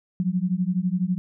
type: beating tone pair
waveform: sine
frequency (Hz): 176.1 / 188.1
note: F3 / F#3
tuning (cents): +15 / +29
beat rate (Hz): 12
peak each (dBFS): -24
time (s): 0.2-1.18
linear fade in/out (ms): 0
effects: none